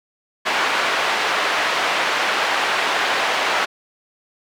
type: band-pass noise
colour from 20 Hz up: pink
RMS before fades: -20 dBFS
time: 0.45-3.66 s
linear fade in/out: 20 ms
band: 760 to 3000 Hz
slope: 12 dB/octave
effects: none